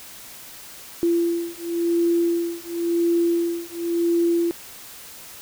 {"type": "beating tone pair", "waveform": "sine", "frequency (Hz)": [340, 340.94], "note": ["F4", "F4"], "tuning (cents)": [-46, -42], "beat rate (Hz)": 0.94, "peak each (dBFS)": -22, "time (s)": [1.03, 4.51], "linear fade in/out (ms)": 0, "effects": ["white hiss -41 dBFS RMS until 5.41 s"]}